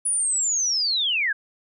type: linear sweep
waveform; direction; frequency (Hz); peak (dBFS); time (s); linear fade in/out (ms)
sine; down; 9890 to 1548; -20; 0.05-1.33; 10
effects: none